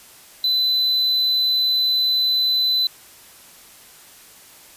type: tone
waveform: triangle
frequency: 4015 Hz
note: B7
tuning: 28 cents sharp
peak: -15 dBFS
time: 0.44-2.87 s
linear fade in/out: 2 ms
effects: white hiss -46 dBFS RMS until 4.76 s + resampled to 32000 Hz